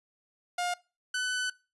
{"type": "tone pair in turn", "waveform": "sawtooth", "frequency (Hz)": [710, 1501.6], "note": ["F5", "F#6"], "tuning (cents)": [28, 25], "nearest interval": "octave + minor second", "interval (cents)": 1297, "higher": "second", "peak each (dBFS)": [-25, -25], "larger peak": "neither", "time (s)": [[0.58, 0.74], [1.14, 1.5]], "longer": "second", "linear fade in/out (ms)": 5, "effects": ["noise-tail reverb RT60 0.3 s tail -22 dB re dry", "resampled to 24000 Hz"]}